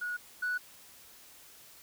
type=tone pair in turn; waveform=sine; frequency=1456 / 1476.3 Hz; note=F#6 / F#6; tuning=-28 / -4 cents; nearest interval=unison; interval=24 cents; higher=second; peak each=-32 / -28 dBFS; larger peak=second; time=0.01-0.17 / 0.42-0.58 s; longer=neither; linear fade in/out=10 ms; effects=tanh soft clip ceiling -27 dBFS + white hiss -55 dBFS RMS until 1.82 s